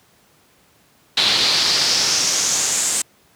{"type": "noise with band-pass filter sweep", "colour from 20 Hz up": "brown", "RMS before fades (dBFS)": -18, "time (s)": [1.17, 3.02], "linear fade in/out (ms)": 5, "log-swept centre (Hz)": [3800, 8000], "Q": 3.9, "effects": ["pink hiss -55 dBFS RMS until 3.35 s", "high-pass 100 Hz 12 dB/octave"]}